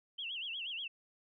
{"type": "tone with vibrato", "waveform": "sine", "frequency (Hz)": 2982, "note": "F#7", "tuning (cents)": 13, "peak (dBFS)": -38, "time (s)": [0.18, 0.88], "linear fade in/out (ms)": 10, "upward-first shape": "sine", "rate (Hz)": 8.3, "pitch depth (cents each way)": 200, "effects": []}